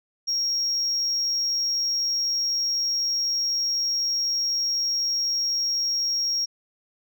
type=tone; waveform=sine; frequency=5588 Hz; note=F8; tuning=in tune; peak=-20 dBFS; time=0.27-6.46 s; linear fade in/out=20 ms; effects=tanh soft clip ceiling -20 dBFS